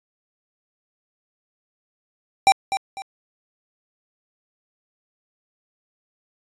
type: tone with echo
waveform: square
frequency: 784 Hz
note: G5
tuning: in tune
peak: -11 dBFS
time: 2.47-2.52 s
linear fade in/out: 0 ms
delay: 250 ms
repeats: 2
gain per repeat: -10 dB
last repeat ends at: 3.02 s
effects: resampled to 22050 Hz